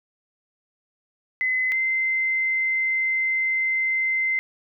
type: tone pair in turn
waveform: sine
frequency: 2033 / 2073 Hz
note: B6 / C7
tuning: +50 / -17 cents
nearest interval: unison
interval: 33 cents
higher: second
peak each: -20 dBFS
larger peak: neither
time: 1.41-1.72 / 1.72-4.39 s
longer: second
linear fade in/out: 0 ms
effects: none